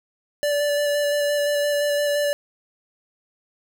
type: tone with vibrato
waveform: square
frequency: 582 Hz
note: D5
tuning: 16 cents flat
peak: -20 dBFS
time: 0.43-2.33 s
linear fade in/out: 0 ms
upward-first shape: square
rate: 5.8 Hz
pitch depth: 10 cents each way
effects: none